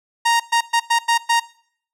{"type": "tone bursts at uneven times", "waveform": "sawtooth", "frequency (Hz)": 932.3, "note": "A#5", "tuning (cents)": 0, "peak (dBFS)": -10, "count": 6, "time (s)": [[0.25, 0.4], [0.52, 0.61], [0.73, 0.8], [0.9, 0.99], [1.08, 1.18], [1.29, 1.4]], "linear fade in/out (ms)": 10, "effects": ["noise-tail reverb RT60 0.6 s tail -21 dB re dry", "low-pass 10000 Hz 12 dB/octave"]}